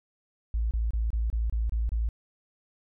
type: tone bursts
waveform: sine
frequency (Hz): 56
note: A1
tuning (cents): +31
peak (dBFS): -24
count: 8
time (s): 0.54-2.089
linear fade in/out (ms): 0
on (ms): 170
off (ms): 27
effects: none

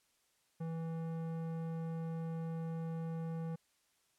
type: tone with low-pass filter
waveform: square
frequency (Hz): 163.8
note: E3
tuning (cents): -11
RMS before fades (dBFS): -40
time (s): 0.6-3.56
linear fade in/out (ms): 10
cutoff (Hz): 980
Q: 0.55
effects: white hiss -75 dBFS RMS until 4.18 s + low-pass 11000 Hz 12 dB/octave

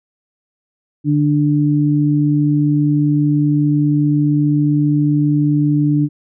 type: tone pair together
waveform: sine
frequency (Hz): 147.56 / 294.9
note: D3 / D4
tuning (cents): +9 / +7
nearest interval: octave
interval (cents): 1198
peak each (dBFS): -14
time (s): 1.04-6.09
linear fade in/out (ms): 50
effects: none

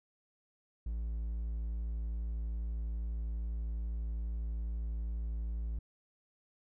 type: tone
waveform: triangle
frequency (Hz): 56.1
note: A1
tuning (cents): +34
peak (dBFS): -32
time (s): 0.86-5.79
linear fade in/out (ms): 5
effects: none

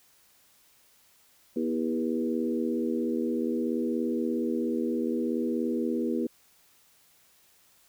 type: harmonic tone with a mistuned harmonic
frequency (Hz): 80.6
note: E2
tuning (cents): -38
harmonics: 3 / 4 / 5 / 6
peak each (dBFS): -29 / -31 / -33 / -35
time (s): 1.56-6.27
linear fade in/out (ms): 5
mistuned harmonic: 5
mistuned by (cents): -16
effects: white hiss -62 dBFS RMS until 7.88 s

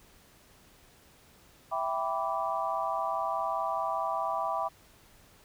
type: chord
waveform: sine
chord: E minor seventh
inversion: none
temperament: equal with one note detuned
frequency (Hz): 659.3 / 784 / 987.8 / 1163.2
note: E5 / G5 / B5 / D6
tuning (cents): 0 / 0 / 0 / -17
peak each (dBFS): -34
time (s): 1.71-4.69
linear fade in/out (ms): 20
effects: pink hiss -59 dBFS RMS until 5.44 s

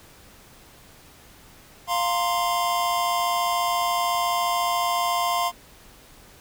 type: chord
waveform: square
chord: F suspended fourth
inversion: none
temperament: equal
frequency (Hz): 698.5 / 932.3 / 1046.5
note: F5 / Bb5 / C6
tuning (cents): 0 / 0 / 0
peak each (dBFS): -26 / -31 / -25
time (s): 1.87-5.52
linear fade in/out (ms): 50
effects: pink hiss -50 dBFS RMS until 6.4 s

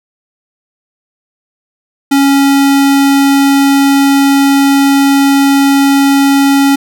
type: tone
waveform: square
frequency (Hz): 277.2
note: C#4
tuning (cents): 0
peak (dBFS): -6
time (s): 2.11-6.76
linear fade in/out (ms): 10
effects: none

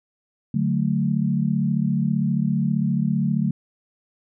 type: chord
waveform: sine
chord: D major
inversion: none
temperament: equal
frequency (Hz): 146.83 / 185 / 220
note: D3 / F#3 / A3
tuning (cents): 0 / 0 / 0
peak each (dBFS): -23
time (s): 0.54-3.51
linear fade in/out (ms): 5
effects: none

